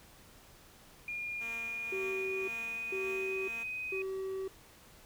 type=tone with pitch glide; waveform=sine; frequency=2419 to 2507 Hz; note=D#7 to D#7; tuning=-49 to +12 cents; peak=-36 dBFS; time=1.08-4.02 s; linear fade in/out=2 ms; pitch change=+61 cents; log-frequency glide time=1.41-3.6 s
type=tone with tremolo; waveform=5% pulse; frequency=230 Hz; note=A#3; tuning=23 cents flat; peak=-35 dBFS; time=1.4-3.64 s; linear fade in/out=20 ms; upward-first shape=triangle; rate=1.9 Hz; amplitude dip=55%
type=tone bursts; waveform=triangle; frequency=382.5 Hz; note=G4; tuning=42 cents flat; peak=-33 dBFS; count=3; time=1.92-4.48 s; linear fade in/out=5 ms; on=560 ms; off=440 ms
effects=pink hiss -58 dBFS RMS until 5.05 s